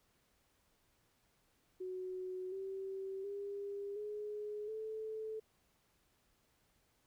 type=tone with pitch steps; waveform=sine; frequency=370 / 385.7 / 402.1 / 419.2 / 437 Hz; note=F#4 / G4 / G4 / G#4 / A4; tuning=0 / -28 / +44 / +16 / -12 cents; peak=-40 dBFS; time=1.8-5.4 s; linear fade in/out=10 ms; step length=720 ms; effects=pink hiss -75 dBFS RMS until 7.06 s